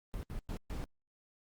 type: noise bursts at uneven times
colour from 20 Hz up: brown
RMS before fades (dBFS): -39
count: 4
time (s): 0.14-0.23 / 0.3-0.39 / 0.49-0.57 / 0.7-0.84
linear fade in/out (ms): 0
effects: Opus 32 kbps